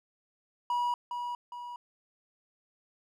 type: tone with echo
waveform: triangle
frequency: 968 Hz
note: B5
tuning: 35 cents flat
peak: -25 dBFS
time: 0.7-0.94 s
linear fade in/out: 2 ms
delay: 410 ms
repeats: 2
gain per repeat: -6 dB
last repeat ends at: 1.76 s
effects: none